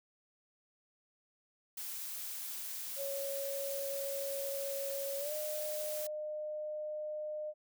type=noise; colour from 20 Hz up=blue; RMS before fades=-42 dBFS; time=1.77-6.07 s; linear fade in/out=5 ms
type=tone with pitch glide; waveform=sine; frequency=554.4 to 608.1 Hz; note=C#5 to D#5; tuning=0 to -40 cents; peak=-37 dBFS; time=2.96-7.54 s; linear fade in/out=50 ms; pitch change=+160 cents; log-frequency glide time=5.18-5.33 s
effects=none